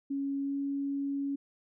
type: tone with pitch glide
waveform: sine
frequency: 277.2 to 279.1 Hz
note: C#4 to C#4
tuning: 0 to +12 cents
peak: -30 dBFS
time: 0.1-1.36 s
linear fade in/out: 10 ms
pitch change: +12 cents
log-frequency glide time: 0.41-0.56 s
effects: none